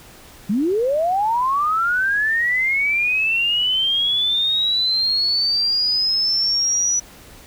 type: linear sweep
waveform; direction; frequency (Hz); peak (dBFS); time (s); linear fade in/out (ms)
sine; up; 183.8 to 5920; -16; 0.49-7; 10
effects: pink hiss -44 dBFS RMS until 7.46 s